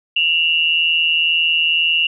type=tone pair together; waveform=sine; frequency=2725 / 2887 Hz; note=F7 / F#7; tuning=-43 / -43 cents; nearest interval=minor second; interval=100 cents; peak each=-16 dBFS; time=0.16-2.07 s; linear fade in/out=5 ms; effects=none